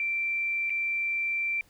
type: tone with dropouts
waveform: sine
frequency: 2349 Hz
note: D7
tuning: in tune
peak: -26 dBFS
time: 0-1.61 s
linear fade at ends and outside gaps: 1 ms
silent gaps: 0.697-0.703 s
effects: pink hiss -62 dBFS RMS until 1.69 s